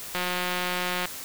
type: click train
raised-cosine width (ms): 0.3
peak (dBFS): -12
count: 164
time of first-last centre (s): 0.15-1.056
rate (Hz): 180
effects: white hiss -38 dBFS RMS until 1.24 s